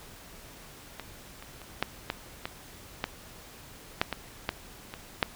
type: clicks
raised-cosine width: 0.3 ms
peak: -21 / -27 / -29 / -9 / -13 / -16 / -12 / -7 / -14 / -11 / -22 / -6 dBFS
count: 12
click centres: 0.997 / 1.425 / 1.617 / 1.826 / 2.101 / 2.455 / 3.041 / 4.015 / 4.127 / 4.491 / 4.939 / 5.228 s
effects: pink hiss -49 dBFS RMS until 5.35 s